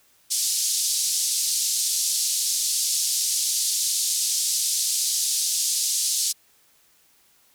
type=band-pass noise; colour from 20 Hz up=pink; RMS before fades=-24 dBFS; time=0.3-6.33 s; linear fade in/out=20 ms; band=4600 to 11000 Hz; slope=24 dB/octave; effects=white hiss -60 dBFS RMS until 7.54 s